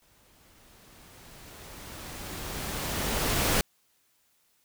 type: noise with exponential growth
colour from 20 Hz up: pink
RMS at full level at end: -24 dBFS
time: 0.02-3.61 s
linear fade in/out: 1 ms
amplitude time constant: 780 ms
effects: white hiss -69 dBFS RMS until 4.64 s